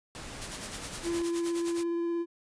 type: noise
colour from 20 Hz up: pink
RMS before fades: -42 dBFS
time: 0.15-1.22 s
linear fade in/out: 0 ms
type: noise with tremolo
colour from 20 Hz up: white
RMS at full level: -38 dBFS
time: 0.41-1.84 s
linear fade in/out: 10 ms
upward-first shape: sine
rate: 9.6 Hz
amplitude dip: 80%
type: tone with vibrato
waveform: triangle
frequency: 340 Hz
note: F4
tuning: 46 cents flat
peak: -26 dBFS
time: 1.03-2.26 s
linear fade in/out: 50 ms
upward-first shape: triangle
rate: 17 Hz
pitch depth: 12 cents each way
effects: resampled to 22050 Hz